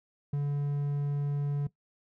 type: tone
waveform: triangle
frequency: 143.6 Hz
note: D3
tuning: 39 cents flat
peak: -25 dBFS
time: 0.33-1.67 s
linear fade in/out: 5 ms
effects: noise-tail reverb RT60 0.1 s tail -17 dB re dry